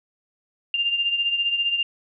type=beating tone pair; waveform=sine; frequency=2794 / 2809 Hz; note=F7 / F7; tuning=0 / +9 cents; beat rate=15 Hz; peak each=-21 / -28 dBFS; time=0.74-1.83 s; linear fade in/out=2 ms; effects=none